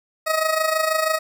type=tone with amplitude modulation; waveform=20% pulse; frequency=633 Hz; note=D#5; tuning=30 cents sharp; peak=-11 dBFS; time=0.26-1.19 s; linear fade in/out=20 ms; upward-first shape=sine; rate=26.2 Hz; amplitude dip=65%; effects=none